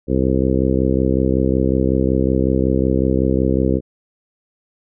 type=harmonic tone; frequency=65.4 Hz; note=C2; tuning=in tune; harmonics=1 / 2 / 3 / 4 / 5 / 6 / 7 / 8; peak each=-21 / -22 / -21 / -21 / -21 / -24 / -23 / -26 dBFS; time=0.07-3.81 s; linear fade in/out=50 ms; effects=none